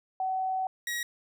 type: tone pair in turn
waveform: sine / sawtooth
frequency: 755 / 1902.5 Hz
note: F#5 / A#6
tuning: +35 / +35 cents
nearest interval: octave + major third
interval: 1600 cents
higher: second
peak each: -27 dBFS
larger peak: neither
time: 0.2-0.67 / 0.87-1.03 s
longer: first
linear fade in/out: 2 ms
effects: none